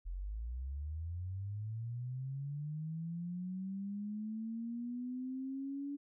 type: linear sweep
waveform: sine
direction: up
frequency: 41.2 to 286.4 Hz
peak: -38 dBFS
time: 0.05-5.97 s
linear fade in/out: 20 ms
effects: none